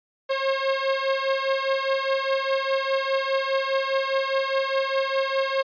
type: beating tone pair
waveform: sawtooth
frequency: 536 / 540.9 Hz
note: C5 / C#5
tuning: +42 / -43 cents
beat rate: 4.9 Hz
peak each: -21 dBFS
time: 0.29-5.63 s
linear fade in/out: 20 ms
effects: resampled to 11025 Hz